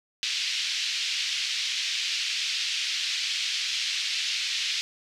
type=band-pass noise; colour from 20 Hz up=pink; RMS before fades=-29 dBFS; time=0.23-4.81 s; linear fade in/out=0 ms; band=2500 to 5400 Hz; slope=24 dB/octave; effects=none